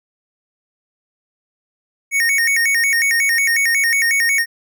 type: tone with vibrato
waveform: square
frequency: 2028 Hz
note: B6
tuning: 45 cents sharp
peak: -14 dBFS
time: 2.11-4.46 s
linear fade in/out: 50 ms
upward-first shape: square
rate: 5.5 Hz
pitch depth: 160 cents each way
effects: none